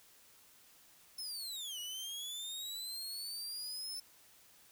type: linear two-way sweep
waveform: sawtooth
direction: down then up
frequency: 5300 to 2893 to 5300 Hz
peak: -38 dBFS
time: 1.18-4 s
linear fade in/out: 5 ms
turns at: 1.79 s
effects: white hiss -63 dBFS RMS until 4.71 s